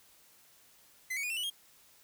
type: tone with pitch steps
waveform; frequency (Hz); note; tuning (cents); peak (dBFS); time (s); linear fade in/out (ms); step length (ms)
45% pulse; 2041 / 2239 / 2455 / 2693 / 2954 / 3240; C7 / C#7 / D#7 / E7 / F#7 / G#7; -44 / +17 / -24 / +36 / -3 / -43; -33; 1.1-1.502; 10; 67
effects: white hiss -62 dBFS RMS until 2.03 s